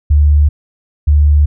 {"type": "tone pair in turn", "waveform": "sine", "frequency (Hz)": [73.7, 73.7], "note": ["D2", "D2"], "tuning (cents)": [7, 7], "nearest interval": "unison", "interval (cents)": 0, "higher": "neither", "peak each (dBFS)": -5, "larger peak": "neither", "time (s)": [[0.1, 0.49], [1.07, 1.46]], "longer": "neither", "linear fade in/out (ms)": 10, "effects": []}